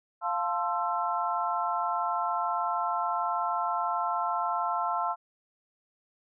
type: chord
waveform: sine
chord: F major seventh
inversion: none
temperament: equal with one note detuned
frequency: 698.5 / 880 / 1046.5 / 1334.6 Hz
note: F5 / A5 / C6 / E6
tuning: 0 / 0 / 0 / +21 cents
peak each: -32 dBFS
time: 0.21-5.16 s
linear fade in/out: 50 ms
effects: none